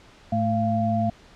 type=tone cluster; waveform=sine; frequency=107.5 / 219 / 689 Hz; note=A2 / A3 / F5; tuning=-40 / -8 / -24 cents; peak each=-26 / -24 / -24 dBFS; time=0.32-1.1 s; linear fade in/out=5 ms; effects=pink hiss -51 dBFS RMS until 1.35 s + low-pass 5000 Hz 12 dB/octave